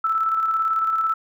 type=tone with tremolo; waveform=sine; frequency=1318.5 Hz; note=E6; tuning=in tune; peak=-17 dBFS; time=0.04-1.14 s; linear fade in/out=5 ms; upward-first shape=square; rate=18 Hz; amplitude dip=35%; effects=none